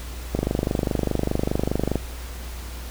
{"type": "click train", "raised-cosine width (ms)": 2, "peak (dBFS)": -8, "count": 41, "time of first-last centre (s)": [0.35, 1.956], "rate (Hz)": 24.9, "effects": ["added 60 Hz sine -32 dBFS peak until 2.9 s", "pink hiss -40 dBFS RMS until 2.9 s"]}